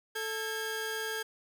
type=tone pair together; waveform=sawtooth; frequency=440 / 1622.3 Hz; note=A4 / G#6; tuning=0 / -41 cents; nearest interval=octave + major seventh; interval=2259 cents; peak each=-33 / -32 dBFS; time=0.15-1.23 s; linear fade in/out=10 ms; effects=none